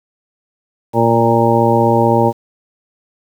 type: harmonic tone with a mistuned harmonic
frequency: 115.9 Hz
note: A#2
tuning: 10 cents flat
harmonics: 1 / 2 / 3 / 4 / 5 / 7 / 8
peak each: -17 / -17 / -17 / -17 / -17 / -17 / -17 dBFS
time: 0.93-2.33 s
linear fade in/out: 50 ms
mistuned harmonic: 1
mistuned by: +24 cents
effects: 7-bit